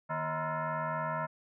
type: tone with frequency modulation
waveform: sine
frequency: 155.56 Hz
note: D#3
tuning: in tune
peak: -31 dBFS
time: 0.09-1.27 s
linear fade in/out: 20 ms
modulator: 395 Hz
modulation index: 3.5
effects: none